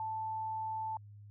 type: tone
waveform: sine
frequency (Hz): 880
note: A5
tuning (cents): 0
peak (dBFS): -35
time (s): 0-0.97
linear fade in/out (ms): 2
effects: added 103 Hz sine -50 dBFS peak until 1.3 s